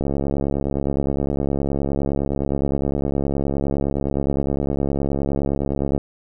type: click train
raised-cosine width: 2 ms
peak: -9 dBFS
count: 417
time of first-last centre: 0.01-5.978 s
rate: 69.7 Hz
effects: none